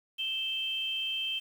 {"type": "tone pair together", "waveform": "sine", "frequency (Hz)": [2637, 3136], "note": ["E7", "G7"], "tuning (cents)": [0, 0], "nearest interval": "minor third", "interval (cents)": 300, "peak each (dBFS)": [-37, -31], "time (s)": [0.18, 1.4], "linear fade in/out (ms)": 20, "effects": ["9-bit"]}